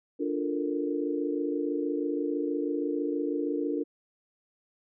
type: chord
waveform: sine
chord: Bb major seventh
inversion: first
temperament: equal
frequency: 293.7 / 349.2 / 440 / 466.2 Hz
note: D4 / F4 / A4 / Bb4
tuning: 0 / 0 / 0 / 0 cents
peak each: -30 / -33 / -36 / -34 dBFS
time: 0.19-3.84 s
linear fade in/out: 20 ms
effects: none